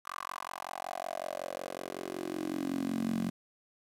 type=tone with high-pass filter sweep; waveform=10% pulse; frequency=45.39 Hz; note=F#1; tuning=32 cents flat; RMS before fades=-37 dBFS; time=0.05-3.3 s; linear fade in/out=10 ms; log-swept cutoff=1200 to 200 Hz; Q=5.2; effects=resampled to 32000 Hz + 9-bit